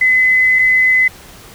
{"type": "tone pair in turn", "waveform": "sine", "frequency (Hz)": [2027, 2027], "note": ["B6", "B6"], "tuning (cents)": [45, 45], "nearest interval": "unison", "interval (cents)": 0, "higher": "neither", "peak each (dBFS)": -8, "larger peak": "neither", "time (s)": [[0.01, 0.59], [0.59, 1.08]], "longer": "first", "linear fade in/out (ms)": 5, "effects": ["pink hiss -38 dBFS RMS until 1.54 s"]}